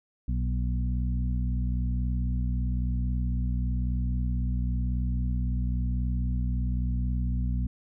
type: harmonic tone with a mistuned harmonic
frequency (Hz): 61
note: B1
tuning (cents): -21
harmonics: 1 / 2 / 3 / 4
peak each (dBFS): -26 / -32 / -36 / -38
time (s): 0.28-7.67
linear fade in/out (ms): 5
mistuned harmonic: 3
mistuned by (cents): +26
effects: none

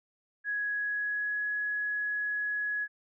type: tone with pitch glide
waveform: sine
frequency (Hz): 1669 to 1681.6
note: G#6 to G#6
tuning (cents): +8 to +21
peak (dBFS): -29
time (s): 0.44-2.88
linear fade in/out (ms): 50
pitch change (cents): +13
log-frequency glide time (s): 0.73-1.45
effects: none

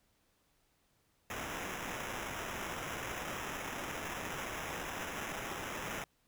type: noise with sample-and-hold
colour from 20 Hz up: violet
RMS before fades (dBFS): -41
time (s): 1.3-6.04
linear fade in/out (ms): 2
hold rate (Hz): 4410
effects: pink hiss -74 dBFS RMS until 6.27 s

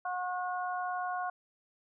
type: harmonic tone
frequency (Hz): 362.4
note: F#4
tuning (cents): -36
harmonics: 2 / 3 / 4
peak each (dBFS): -34 / -38 / -40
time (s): 0.05-1.3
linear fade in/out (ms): 5
effects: none

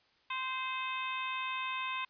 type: harmonic tone with a mistuned harmonic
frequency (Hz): 520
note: C5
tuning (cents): -11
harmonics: 2 / 3 / 4 / 5 / 6 / 7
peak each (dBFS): -37 / -46 / -44 / -39 / -49 / -45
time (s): 0.3-2.05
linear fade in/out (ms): 5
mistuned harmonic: 5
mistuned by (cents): -18
effects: white hiss -69 dBFS RMS until 2.09 s + resampled to 11025 Hz

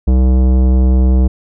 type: tone with tanh clipping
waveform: sine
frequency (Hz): 63.9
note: C2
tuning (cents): -40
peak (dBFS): -9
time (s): 0.07-1.28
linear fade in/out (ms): 10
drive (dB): 16
effects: none

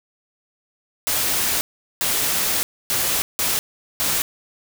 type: noise bursts at uneven times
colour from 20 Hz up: white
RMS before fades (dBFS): -21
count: 5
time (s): 1.07-1.61 / 2.01-2.63 / 2.9-3.22 / 3.39-3.59 / 4-4.22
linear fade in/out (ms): 0
effects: none

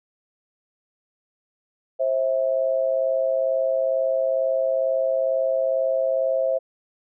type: tone pair together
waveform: sine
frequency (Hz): 530 / 652.2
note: C5 / E5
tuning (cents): +22 / -19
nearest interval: major third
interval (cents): 359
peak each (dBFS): -21 / -23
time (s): 1.99-6.59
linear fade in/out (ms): 20
effects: none

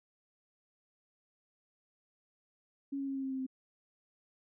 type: tone with pitch steps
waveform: sine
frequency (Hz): 277.2 / 274.5 / 271.8 / 269.2 / 266.5 / 263.9 / 261.3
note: C#4 / C#4 / C#4 / C4 / C4 / C4 / C4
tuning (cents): 0 / -17 / -34 / +49 / +32 / +15 / -2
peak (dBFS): -34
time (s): 2.92-3.466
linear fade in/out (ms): 10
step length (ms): 78
effects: none

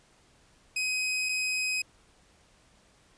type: tone pair in turn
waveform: sawtooth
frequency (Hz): 2521 / 2521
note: D#7 / D#7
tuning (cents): +22 / +22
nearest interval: unison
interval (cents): 0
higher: neither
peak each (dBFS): -24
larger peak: neither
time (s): 0.76-1.29 / 1.29-1.82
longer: neither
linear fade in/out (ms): 5
effects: pink hiss -62 dBFS RMS until 3.17 s + resampled to 22050 Hz

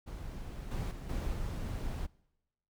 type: noise with level steps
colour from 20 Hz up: brown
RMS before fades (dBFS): -42 / -35 / -42 / -35 / -37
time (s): 0.06-2.07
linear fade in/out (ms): 20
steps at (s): 0.71 / 0.91 / 1.09 / 1.33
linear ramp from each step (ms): 5
effects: noise-tail reverb RT60 0.9 s tail -23 dB re dry

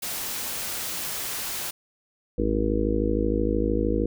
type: noise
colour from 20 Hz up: white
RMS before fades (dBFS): -31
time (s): 0.02-1.71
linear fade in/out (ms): 10
type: harmonic tone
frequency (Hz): 53.1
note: G#1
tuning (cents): +39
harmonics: 1 / 2 / 4 / 5 / 6 / 7 / 8 / 9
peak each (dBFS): -27 / -33 / -30 / -30 / -28 / -32 / -32 / -28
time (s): 2.38-4.06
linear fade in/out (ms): 5
effects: none

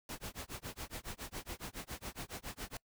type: noise with tremolo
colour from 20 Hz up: pink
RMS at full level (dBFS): -42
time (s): 0.09-2.77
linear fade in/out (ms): 2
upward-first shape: sine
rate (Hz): 7.2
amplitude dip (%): 100
effects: noise-tail reverb RT60 0.1 s tail -24 dB re dry

